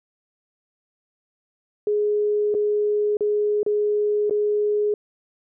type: tone with dropouts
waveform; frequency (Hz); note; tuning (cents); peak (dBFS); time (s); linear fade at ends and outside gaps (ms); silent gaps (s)
sine; 417.6; G#4; +10; -18; 1.87-4.94; 2; 2.542-2.548 / 3.17-3.207 / 3.631-3.663 / 4.297-4.308
effects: none